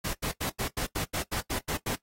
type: noise bursts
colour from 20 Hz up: pink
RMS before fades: -32 dBFS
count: 11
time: 0.04-1.956 s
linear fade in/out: 10 ms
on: 96 ms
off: 86 ms
effects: noise-tail reverb RT60 0.1 s tail -17 dB re dry + AAC 48 kbps